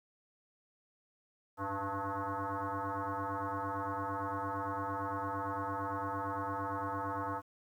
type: tone with frequency modulation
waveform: sine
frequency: 102.9 Hz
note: G#2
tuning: 16 cents flat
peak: -34 dBFS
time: 1.57-7.42 s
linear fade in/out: 50 ms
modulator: 197 Hz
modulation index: 6.4
effects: 11-bit